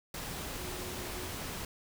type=tone in noise; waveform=sine; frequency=363.4 Hz; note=F#4; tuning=31 cents flat; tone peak=-46 dBFS; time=0.58-1.28 s; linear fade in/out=2 ms; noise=pink; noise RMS=-40 dBFS; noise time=0.14-1.65 s; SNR=-9 dB; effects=none